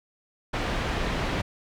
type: low-pass noise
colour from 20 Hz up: pink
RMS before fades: -28 dBFS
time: 0.53-1.42 s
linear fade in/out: 10 ms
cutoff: 3100 Hz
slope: 12 dB/octave
effects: none